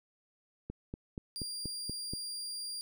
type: click train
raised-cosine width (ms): 3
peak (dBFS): -26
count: 7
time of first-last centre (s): 0.7-2.135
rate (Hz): 4.18
type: tone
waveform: 30% pulse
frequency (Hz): 4779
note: D8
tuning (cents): +29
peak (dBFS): -35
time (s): 1.36-2.81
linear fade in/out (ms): 0
effects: none